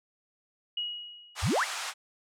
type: tone with exponential decay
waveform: sine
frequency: 2900 Hz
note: F#7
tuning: 35 cents flat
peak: -28 dBFS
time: 0.77-1.65 s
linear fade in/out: 5 ms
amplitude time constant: 190 ms
type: band-pass noise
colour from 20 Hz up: pink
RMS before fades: -36 dBFS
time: 1.35-1.94 s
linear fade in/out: 50 ms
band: 790 to 8900 Hz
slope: 24 dB/octave
type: exponential sweep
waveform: sine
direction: up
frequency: 65.41 to 2413 Hz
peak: -24 dBFS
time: 1.42-1.65 s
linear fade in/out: 20 ms
effects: none